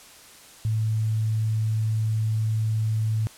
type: tone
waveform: sine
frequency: 109.8 Hz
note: A2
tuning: 3 cents flat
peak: -21 dBFS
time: 0.65-3.27 s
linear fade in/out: 0 ms
effects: white hiss -48 dBFS RMS until 3.37 s + low-pass 11000 Hz 12 dB/octave